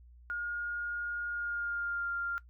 sine tone with pitch glide, 1426 to 1395 Hz, F6 to F6, +36 to -2 cents, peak -32 dBFS, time 0.3-2.38 s, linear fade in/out 0 ms, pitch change -38 cents, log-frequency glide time 1.29-2.1 s, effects noise-tail reverb RT60 0.1 s tail -17 dB re dry + added 60 Hz sine -53 dBFS peak until 2.49 s

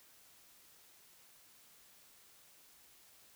silence, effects white hiss -63 dBFS RMS until 3.35 s

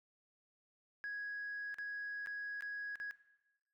sine tone with dropouts, 1661.2 Hz, G#6, in tune, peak -38 dBFS, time 1.04-3.11 s, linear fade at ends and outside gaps 0 ms, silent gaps 1.743-1.785 / 2.261-2.271 / 2.608-2.623 / 2.956-3 s, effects noise-tail reverb RT60 1.0 s tail -17 dB re dry + tanh soft clip ceiling -37 dBFS

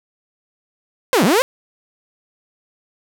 sawtooth linear two-way sweep, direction down then up, 552 to 155.56 to 552 Hz, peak -8 dBFS, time 1.13-1.42 s, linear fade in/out 0 ms, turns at 1.24 s, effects none

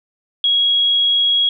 sine tone, 3312 Hz, G#7, 5 cents flat, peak -12 dBFS, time 0.44-1.49 s, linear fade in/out 2 ms, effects none

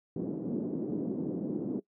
white band-pass noise, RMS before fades -34 dBFS, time 0.16-1.8 s, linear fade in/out 5 ms, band 180 to 340 Hz, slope 24 dB/octave, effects noise-tail reverb RT60 0.1 s tail -20 dB re dry

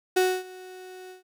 35% pulse tone with ADSR envelope, 370 Hz, F#4, in tune, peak -16 dBFS, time 0.16-1.23 s, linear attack 11 ms, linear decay 260 ms, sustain -23 dB, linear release 130 ms, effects none

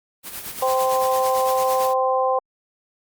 white noise with tremolo, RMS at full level -30 dBFS, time 0.23-1.94 s, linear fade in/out 50 ms, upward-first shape sine, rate 8.9 Hz, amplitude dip 60%
harmonic tone, 260 Hz, C4, 11 cents flat, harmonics 2 / 3 / 4, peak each -20 / -22 / -23 dBFS, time 0.62-2.39 s, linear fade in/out 5 ms
effects Opus 32 kbps

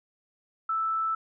sine tone, 1318.5 Hz, E6, in tune, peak -25 dBFS, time 0.69-1.15 s, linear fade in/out 5 ms, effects none

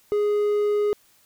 triangle tone, 415.3 Hz, G#4, in tune, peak -17 dBFS, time 0.12-0.93 s, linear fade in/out 0 ms, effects white hiss -59 dBFS RMS until 1.25 s

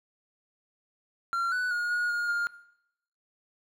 triangle tone with pitch steps, 1374 / 1488 / 1435 / 1444 / 1426 / 1410 Hz, F6 / F#6 / F6 / F#6 / F6 / F6, -29 / +9 / +47 / -43 / +36 / +16 cents, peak -24 dBFS, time 1.33-2.47 s, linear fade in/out 0 ms, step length 190 ms, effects noise-tail reverb RT60 0.8 s tail -18 dB re dry

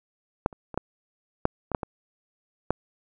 clicks, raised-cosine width 1 ms, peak -7 / -29 / -23 / -11 / -6 / -17 / -8 / -16 / -8 dBFS, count 9, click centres 0.461 / 0.528 / 0.743 / 0.776 / 1.454 / 1.717 / 1.748 / 1.832 / 2.706 s, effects none

